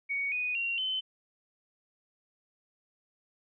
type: tone with pitch steps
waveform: sine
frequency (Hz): 2237 / 2482 / 2754 / 3056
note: C#7 / D#7 / F7 / G7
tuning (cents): +15 / -5 / -25 / -45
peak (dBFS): -29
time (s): 0.09-1.01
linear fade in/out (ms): 20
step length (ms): 230
effects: none